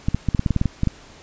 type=clicks; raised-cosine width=5 ms; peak=-6 dBFS; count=12; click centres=0.085 / 0.146 / 0.287 / 0.348 / 0.394 / 0.462 / 0.507 / 0.563 / 0.614 / 0.657 / 0.834 / 0.873 s; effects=pink hiss -46 dBFS RMS until 1.22 s + resampled to 16000 Hz